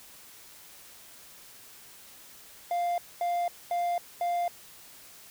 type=tone bursts; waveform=triangle; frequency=698.5 Hz; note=F5; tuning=in tune; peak=-24 dBFS; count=4; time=2.71-4.48 s; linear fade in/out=2 ms; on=270 ms; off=230 ms; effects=white hiss -51 dBFS RMS until 5.3 s

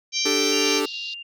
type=harmonic tone; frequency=784 Hz; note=G5; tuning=in tune; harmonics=3 / 4 / 5 / 6 / 7 / 8; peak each=-29 / -30 / -29 / -29 / -27 / -28 dBFS; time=0.12-0.82 s; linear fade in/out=50 ms
type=chord; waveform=45% pulse; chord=D suspended fourth; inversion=none; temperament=equal; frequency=293.7 / 392 / 440 Hz; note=D4 / G4 / A4; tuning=0 / 0 / 0 cents; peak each=-26 dBFS; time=0.25-0.86 s; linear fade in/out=10 ms
type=tone with tremolo; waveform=sine; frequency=2794 Hz; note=F7; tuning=in tune; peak=-30 dBFS; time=0.52-1.23 s; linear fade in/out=10 ms; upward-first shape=square; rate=2.4 Hz; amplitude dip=35%
type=band-pass noise; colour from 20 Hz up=pink; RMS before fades=-37 dBFS; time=0.65-1.14 s; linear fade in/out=5 ms; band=3700 to 4900 Hz; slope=48 dB/octave
effects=none

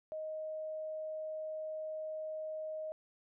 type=tone; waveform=sine; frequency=625 Hz; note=D#5; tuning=8 cents sharp; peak=-38 dBFS; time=0.12-2.92 s; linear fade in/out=0 ms; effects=none

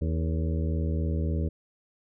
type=harmonic tone with a mistuned harmonic; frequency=79.9 Hz; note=D#2; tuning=47 cents sharp; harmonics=1 / 2 / 3 / 4 / 5 / 6 / 7; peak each=-26 / -32 / -36 / -38 / -40 / -42 / -43 dBFS; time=0.01-1.49 s; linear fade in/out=10 ms; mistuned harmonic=5; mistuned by=+70 cents; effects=none

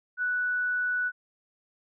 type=tone; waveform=sine; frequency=1480 Hz; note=F#6; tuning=in tune; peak=-25 dBFS; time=0.17-1.12 s; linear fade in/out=50 ms; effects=none

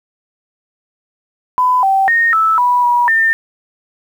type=tone with pitch steps; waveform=sine; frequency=1003 / 775 / 1850 / 1312 / 981 / 966 / 1804 Hz; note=B5 / G5 / A#6 / E6 / B5 / B5 / A6; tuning=+26 / -20 / -14 / -9 / -12 / -39 / +43 cents; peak=-9 dBFS; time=1.58-3.33 s; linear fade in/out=0 ms; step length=250 ms; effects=7-bit

